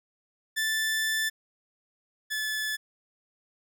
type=tone pair in turn; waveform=sawtooth; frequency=1760 / 1729.8 Hz; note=A6 / A6; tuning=0 / -30 cents; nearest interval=unison; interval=30 cents; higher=first; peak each=-22 / -25 dBFS; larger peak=first; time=0.56-1.3 / 2.3-2.77 s; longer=first; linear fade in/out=20 ms; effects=none